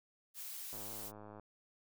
blue noise, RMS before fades -46 dBFS, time 0.34-1.12 s, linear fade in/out 50 ms
click train, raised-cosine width 1 ms, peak -38 dBFS, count 71, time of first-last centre 0.73-1.397 s, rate 105 Hz
effects none

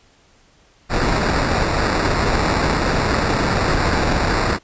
pink noise with sample-and-hold, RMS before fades -18 dBFS, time 0.89-4.59 s, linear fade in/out 50 ms, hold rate 3150 Hz, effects pink hiss -54 dBFS RMS until 4.63 s + resampled to 16000 Hz

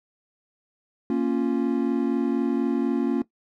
triangle chord, Bb minor, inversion none, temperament equal, 233.1 / 277.2 / 349.2 Hz, Bb3 / Db4 / F4, 0 / 0 / 0 cents, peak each -23 / -22 / -25 dBFS, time 1.1-3.22 s, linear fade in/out 2 ms, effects noise-tail reverb RT60 0.1 s tail -17 dB re dry

